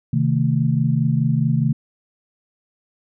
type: chord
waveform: sine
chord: A diminished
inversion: first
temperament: equal with one note detuned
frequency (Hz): 130.81 / 155.56 / 222.7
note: C3 / Eb3 / A3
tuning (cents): 0 / 0 / +21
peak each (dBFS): -19 / -19 / -22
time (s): 0.13-1.73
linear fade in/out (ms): 5
effects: none